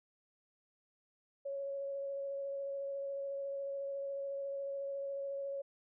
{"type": "tone with vibrato", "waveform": "sine", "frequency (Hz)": 554.4, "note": "C#5", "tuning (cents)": 0, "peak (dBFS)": -37, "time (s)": [1.45, 5.62], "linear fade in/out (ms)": 10, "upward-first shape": "square", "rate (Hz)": 14, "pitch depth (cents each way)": 9, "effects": []}